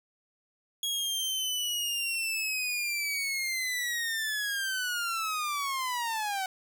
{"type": "linear sweep", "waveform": "sawtooth", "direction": "down", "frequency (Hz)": [3322, 747], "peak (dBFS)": -26, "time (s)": [0.83, 6.46], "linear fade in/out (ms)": 2, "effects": []}